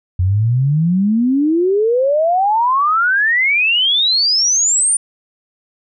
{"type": "exponential sweep", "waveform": "sine", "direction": "up", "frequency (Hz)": [87.31, 9400], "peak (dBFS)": -11, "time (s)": [0.19, 4.97], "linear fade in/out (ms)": 5, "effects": []}